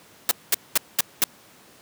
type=noise bursts; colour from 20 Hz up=white; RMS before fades=-18 dBFS; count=5; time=0.29-1.24 s; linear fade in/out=2 ms; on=22 ms; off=210 ms; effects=pink hiss -51 dBFS RMS until 1.81 s + high-pass 150 Hz 12 dB/octave